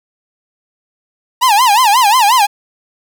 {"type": "tone with vibrato", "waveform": "45% pulse", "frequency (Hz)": 914, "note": "A#5", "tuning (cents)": -34, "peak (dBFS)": -7, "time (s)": [1.41, 2.47], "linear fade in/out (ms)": 20, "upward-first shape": "sine", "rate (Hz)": 5.6, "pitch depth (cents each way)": 230, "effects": []}